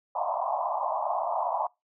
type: band-pass noise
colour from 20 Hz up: pink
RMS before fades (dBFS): -29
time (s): 0.15-1.67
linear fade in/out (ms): 5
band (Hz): 610 to 1100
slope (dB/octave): 96
effects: noise-tail reverb RT60 0.2 s tail -24 dB re dry